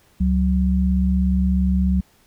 sine tone pair together, 69.8 / 186.54 Hz, C#2 / F#3, +13 / +14 cents, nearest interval octave + perfect fourth, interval 1701 cents, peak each -18 dBFS, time 0.2-2.01 s, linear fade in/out 10 ms, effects pink hiss -57 dBFS RMS until 2.26 s

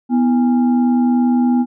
sine tone with frequency modulation, 246.9 Hz, B3, in tune, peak -11 dBFS, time 0.09-1.66 s, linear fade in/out 50 ms, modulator 571 Hz, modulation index 0.44, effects none

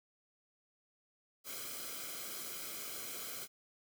white noise with comb filter, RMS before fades -44 dBFS, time 1.44-3.48 s, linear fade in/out 50 ms, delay 1.1 ms, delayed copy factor -0.7, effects none

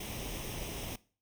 pink noise with comb filter, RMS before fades -40 dBFS, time 0-0.96 s, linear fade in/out 5 ms, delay 0.34 ms, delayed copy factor +0.6, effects noise-tail reverb RT60 0.4 s tail -20 dB re dry

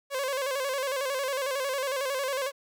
sawtooth tone with vibrato, 539 Hz, C#5, 49 cents flat, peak -24 dBFS, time 0.1-2.52 s, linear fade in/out 50 ms, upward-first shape square, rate 11 Hz, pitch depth 70 cents each way, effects none

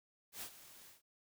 white noise with ADSR envelope, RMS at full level -44 dBFS, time 0.32-1.02 s, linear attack 100 ms, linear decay 77 ms, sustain -14 dB, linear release 140 ms, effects none

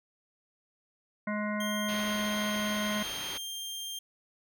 harmonic tone, 210 Hz, G#3, 19 cents sharp, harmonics 1 / 3 / 5 / 7 / 9 / 10, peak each -32 / -37 / -39 / -40 / -42 / -42 dBFS, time 1.27-3.03 s, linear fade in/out 5 ms
sawtooth tone, 3188 Hz, G7, 28 cents sharp, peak -33 dBFS, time 1.6-3.99 s, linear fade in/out 5 ms
white low-pass noise, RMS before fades -41 dBFS, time 1.88-3.38 s, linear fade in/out 10 ms, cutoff 4200 Hz, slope 24 dB/octave
effects none

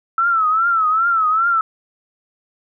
sine tone with vibrato, 1318.5 Hz, E6, in tune, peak -13 dBFS, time 0.18-1.61 s, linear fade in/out 2 ms, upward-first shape triangle, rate 2.5 Hz, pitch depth 120 cents each way, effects none

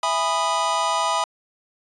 square chord, E major seventh, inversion none, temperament just, 659.3 / 824.1 / 988.9 / 1236.1 Hz, E5 / G#5 / B5 / D#6, 0 / -14 / +2 / -12 cents, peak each -28 / -28 / -24 / -26 dBFS, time 0.03-1.24 s, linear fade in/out 2 ms, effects resampled to 22050 Hz

